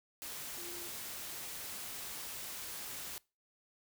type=tone in noise; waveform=sine; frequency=347.9 Hz; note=F4; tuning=7 cents flat; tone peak=-50 dBFS; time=0.58-0.88 s; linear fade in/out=0 ms; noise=white; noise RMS=-44 dBFS; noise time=0.22-3.18 s; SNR=-9 dB; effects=noise-tail reverb RT60 0.3 s tail -24 dB re dry